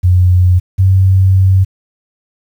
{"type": "tone pair in turn", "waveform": "sine", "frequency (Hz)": [90.4, 94.92], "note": ["F#2", "F#2"], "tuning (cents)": [-40, 45], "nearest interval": "minor second", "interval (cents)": 85, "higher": "second", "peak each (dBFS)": -5, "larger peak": "neither", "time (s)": [[0.03, 0.6], [0.78, 1.65]], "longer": "second", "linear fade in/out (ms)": 20, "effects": ["7-bit"]}